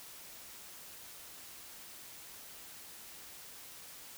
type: silence
effects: white hiss -51 dBFS RMS until 4.17 s